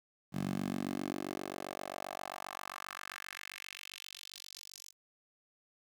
10% pulse tone with high-pass filter sweep, 47.55 Hz, F#1, 48 cents sharp, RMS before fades -42 dBFS, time 0.32-4.93 s, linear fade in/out 50 ms, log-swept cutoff 160 to 6300 Hz, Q 2.2, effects 10-bit

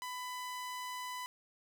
sawtooth tone, 999 Hz, B5, 20 cents sharp, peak -36 dBFS, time 0.02-1.26 s, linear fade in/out 0 ms, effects none

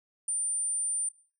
sine tone, 9160 Hz, D9, 44 cents flat, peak -26 dBFS, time 0.28-1.09 s, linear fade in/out 5 ms, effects noise-tail reverb RT60 0.4 s tail -20 dB re dry + tanh soft clip ceiling -26 dBFS

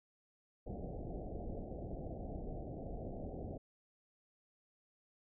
pink low-pass noise, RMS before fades -44 dBFS, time 0.66-3.58 s, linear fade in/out 10 ms, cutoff 760 Hz, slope 96 dB/octave, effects none

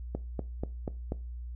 click train, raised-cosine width 2 ms, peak -19 dBFS, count 5, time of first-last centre 0.15-1.121 s, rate 4.12 Hz, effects noise-tail reverb RT60 0.3 s tail -19 dB re dry + added 60 Hz sine -37 dBFS peak until 1.55 s

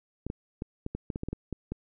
clicks, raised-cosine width 3 ms, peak -20 dBFS, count 12, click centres 0.266 / 0.301 / 0.621 / 0.864 / 0.95 / 1.102 / 1.159 / 1.234 / 1.286 / 1.33 / 1.527 / 1.72 s, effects none

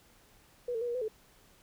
sine tone with pitch steps, 487.9 / 449.9 / 484.1 / 475.4 / 505 / 434.6 Hz, B4 / A4 / B4 / A#4 / B4 / A4, -21 / +39 / -35 / +34 / +39 / -21 cents, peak -31 dBFS, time 0.68-1.082 s, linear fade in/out 5 ms, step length 67 ms, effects pink hiss -62 dBFS RMS until 1.62 s

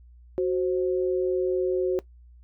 sine tone pair together, 370 / 525.8 Hz, F#4 / C5, 0 / +8 cents, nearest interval tritone, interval 608 cents, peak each -22 / -29 dBFS, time 0.38-1.99 s, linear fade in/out 0 ms, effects noise-tail reverb RT60 0.1 s tail -18 dB re dry + added 60 Hz sine -48 dBFS peak until 2.43 s

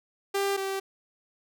sawtooth tone pair in turn, 396.2 / 388.3 Hz, G4 / G4, +18 / -16 cents, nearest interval unison, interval 34 cents, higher first, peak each -21 / -25 dBFS, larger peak first, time 0.34-0.57 / 0.57-0.8 s, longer neither, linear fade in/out 10 ms, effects none

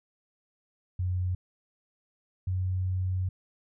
sine tone pair in turn, 91 / 92.54 Hz, F#2 / F#2, -28 / +1 cents, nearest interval unison, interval 29 cents, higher second, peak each -26 dBFS, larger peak neither, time 0.99-1.35 / 2.47-3.29 s, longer second, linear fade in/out 5 ms, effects none

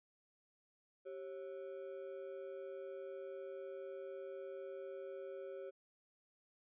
triangle ring-modulated tone, 466.2 Hz, A#4, in tune, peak -40 dBFS, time 1.05-5.71 s, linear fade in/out 20 ms, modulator 78 Hz, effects resampled to 8000 Hz

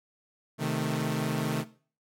sawtooth chord, A diminished, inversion first, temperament equal, 130.81 / 155.56 / 220 Hz, C3 / Eb3 / A3, 0 / 0 / 0 cents, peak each -29 / -27 / -29 dBFS, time 0.58-1.65 s, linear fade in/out 50 ms, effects noise-tail reverb RT60 0.4 s tail -17 dB re dry + AAC 64 kbps

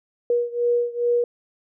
sine beating tone pair, 478.6 / 481 Hz, A#4 / B4, +46 / -46 cents, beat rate 2.4 Hz, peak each -21 / -23 dBFS, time 0.3-1.24 s, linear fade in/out 2 ms, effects none

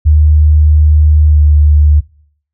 sine tone with pitch glide, 76 to 74.52 Hz, D#2 to D2, -40 to +26 cents, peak -3 dBFS, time 0.05-2.01 s, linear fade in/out 20 ms, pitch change -34 cents, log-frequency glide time 1.27-1.42 s, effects noise-tail reverb RT60 0.6 s tail -23 dB re dry

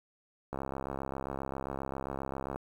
click train, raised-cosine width 1 ms, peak -22 dBFS, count 138, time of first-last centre 0.53-2.56 s, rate 67.5 Hz, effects 9-bit

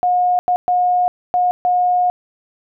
sine tone bursts at uneven times, 720 Hz, F#5, 47 cents flat, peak -12 dBFS, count 5, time 0.03-0.39 / 0.48-0.56 / 0.68-1.08 / 1.34-1.51 / 1.65-2.1 s, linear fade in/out 0 ms, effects none

